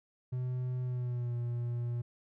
triangle tone with pitch glide, 126.2 to 119.81 Hz, B2 to A#2, +38 to +48 cents, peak -30 dBFS, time 0.32-2.02 s, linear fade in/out 10 ms, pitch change -90 cents, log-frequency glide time 0.82-1.35 s, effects none

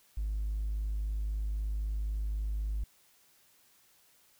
sine tone with hard clipping, 51.91 Hz, G#1, in tune, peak -31 dBFS, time 0.17-2.84 s, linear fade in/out 5 ms, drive 1 dB, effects white hiss -65 dBFS RMS until 4.39 s

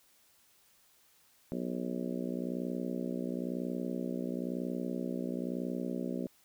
harmonic tone with a mistuned harmonic, 61 Hz, B1, 21 cents flat, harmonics 3 / 4 / 5 / 6 / 7 / 8 / 9 / 10, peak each -39 / -37 / -42 / -42 / -45 / -49 / -45 / -51 dBFS, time 1.52-6.27 s, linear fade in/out 0 ms, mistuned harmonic 10, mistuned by +58 cents, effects white hiss -66 dBFS RMS until 6.44 s

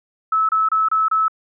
sine tone bursts, 1301 Hz, E6, 23 cents flat, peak -14 dBFS, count 5, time 0.32-1.282 s, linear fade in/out 5 ms, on 170 ms, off 28 ms, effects none

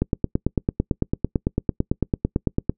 click train, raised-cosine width 3 ms, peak -6 dBFS, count 25, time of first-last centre 0.02-2.696 s, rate 8.97 Hz, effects noise-tail reverb RT60 0.1 s tail -26 dB re dry

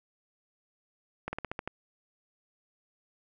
slowing click train, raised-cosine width 0.5 ms, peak -19 dBFS, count 7, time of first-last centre 1.28-1.676 s, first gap 50 ms, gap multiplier 1.11, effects none

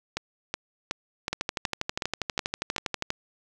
two click trains, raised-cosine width 0.2 ms, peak -10 / -11 dBFS, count 23 / 8, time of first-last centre 1.33-3.104 / 0.17-2.763 s, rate 12.4 / 2.7 Hz, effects none

